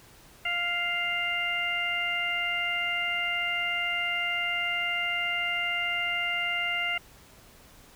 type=harmonic tone; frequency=698.5 Hz; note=F5; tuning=in tune; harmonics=1 / 2 / 3 / 4; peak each=-37 / -35 / -29 / -31 dBFS; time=0.45-6.98 s; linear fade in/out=5 ms; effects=pink hiss -54 dBFS RMS until 7.95 s